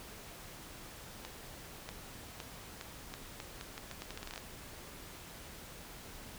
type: accelerating click train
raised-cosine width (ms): 0.2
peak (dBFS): -25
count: 18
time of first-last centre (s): 1.25-4.378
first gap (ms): 640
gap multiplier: 0.8
effects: pink hiss -50 dBFS RMS until 6.38 s